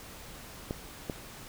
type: clicks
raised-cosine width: 2 ms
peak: -19 dBFS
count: 2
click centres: 0.709 / 1.098 s
effects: pink hiss -47 dBFS RMS until 1.48 s